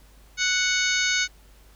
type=harmonic tone with a mistuned harmonic; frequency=740 Hz; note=F#5; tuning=in tune; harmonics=2 / 3 / 4 / 5 / 6 / 7 / 8 / 9; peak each=-26 / -26 / -32 / -29 / -30 / -35 / -30 / -32 dBFS; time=0.37-1.28 s; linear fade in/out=50 ms; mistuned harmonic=8; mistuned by=+78 cents; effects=added 50 Hz sine -50 dBFS peak until 1.75 s + pink hiss -57 dBFS RMS until 1.75 s